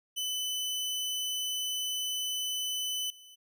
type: tone with level steps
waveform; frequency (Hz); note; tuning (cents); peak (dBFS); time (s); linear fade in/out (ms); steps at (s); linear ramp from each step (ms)
sawtooth; 3010; F#7; +29; -28 / -48; 0.16-3.36; 20; 3.1; 2
effects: none